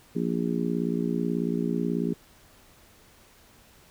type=harmonic tone; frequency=58.27 Hz; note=A#1; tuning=in tune; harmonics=3 / 4 / 5 / 6 / 7; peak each=-29 / -29 / -32 / -34 / -33 dBFS; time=0.15-2.14 s; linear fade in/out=10 ms; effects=pink hiss -56 dBFS RMS until 3.9 s